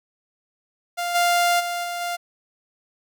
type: tone with level steps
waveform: sawtooth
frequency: 698.5 Hz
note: F5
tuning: in tune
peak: -20 / -13 / -21 / -23 / -21 dBFS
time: 0.97-2.17 s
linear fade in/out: 20 ms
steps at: 1.14 / 1.59 / 1.83 / 2 s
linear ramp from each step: 20 ms
effects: none